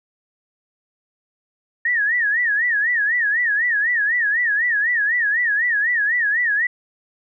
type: tone with vibrato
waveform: sine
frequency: 1800 Hz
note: A6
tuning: 39 cents sharp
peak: -16 dBFS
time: 1.85-6.67 s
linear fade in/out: 5 ms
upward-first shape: sine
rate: 4 Hz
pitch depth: 160 cents each way
effects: none